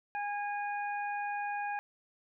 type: harmonic tone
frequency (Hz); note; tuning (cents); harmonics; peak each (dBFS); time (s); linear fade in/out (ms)
820; G#5; -22; 1 / 2 / 3; -34 / -40 / -44; 0.15-1.79; 0
effects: none